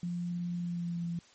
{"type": "tone with pitch glide", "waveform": "sine", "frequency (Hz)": [174.61, 170.52], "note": ["F3", "F3"], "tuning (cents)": [0, -41], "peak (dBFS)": -32, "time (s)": [0.03, 1.19], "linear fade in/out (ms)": 2, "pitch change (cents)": -41, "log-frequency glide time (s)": [0.57, 1.06], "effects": ["white hiss -60 dBFS RMS until 1.34 s", "MP3 32 kbps"]}